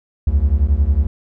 triangle beating tone pair, 65.41 / 76.41 Hz, C2 / D#2, 0 / -31 cents, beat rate 11 Hz, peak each -13 / -13 dBFS, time 0.27-1.07 s, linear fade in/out 5 ms, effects none

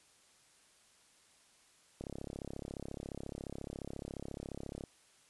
click train, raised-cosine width 2 ms, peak -29 dBFS, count 98, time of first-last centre 2.01-4.838 s, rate 34.3 Hz, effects white hiss -66 dBFS RMS until 5.29 s + resampled to 24000 Hz

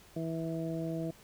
harmonic tone, 163.4 Hz, E3, 15 cents flat, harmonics 1 / 2 / 3 / 4, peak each -36 / -37 / -43 / -41 dBFS, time 0.16-1.11 s, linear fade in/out 5 ms, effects pink hiss -58 dBFS RMS until 1.23 s

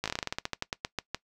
slowing click train, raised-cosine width 0.2 ms, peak -13 dBFS, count 18, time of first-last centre 0.04-1.146 s, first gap 17 ms, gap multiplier 1.15, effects noise-tail reverb RT60 0.1 s tail -21 dB re dry

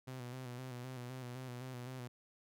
sawtooth tone with vibrato, 126 Hz, B2, 35 cents sharp, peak -40 dBFS, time 0.07-2.08 s, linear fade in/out 10 ms, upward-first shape square, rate 3.9 Hz, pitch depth 46 cents each way, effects none

